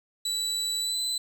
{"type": "tone with pitch glide", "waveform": "30% pulse", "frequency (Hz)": [3951, 4018], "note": ["B7", "B7"], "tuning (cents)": [0, 29], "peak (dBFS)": -24, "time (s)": [0.25, 1.18], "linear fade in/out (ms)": 5, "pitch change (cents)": 29, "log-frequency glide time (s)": [0.8, 1], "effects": []}